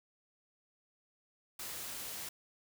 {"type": "noise", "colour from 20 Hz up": "white", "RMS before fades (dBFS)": -43, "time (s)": [1.59, 2.29], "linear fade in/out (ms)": 5, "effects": []}